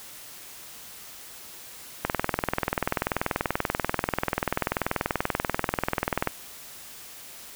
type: click train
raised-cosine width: 0.5 ms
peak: -8 dBFS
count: 88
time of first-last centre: 2.05-6.273 s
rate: 20.6 Hz
effects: white hiss -44 dBFS RMS until 7.55 s